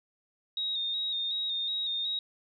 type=tone with vibrato; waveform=sine; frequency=3729 Hz; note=A#7; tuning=in tune; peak=-29 dBFS; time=0.57-2.19 s; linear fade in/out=2 ms; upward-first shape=square; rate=2.7 Hz; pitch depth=33 cents each way; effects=none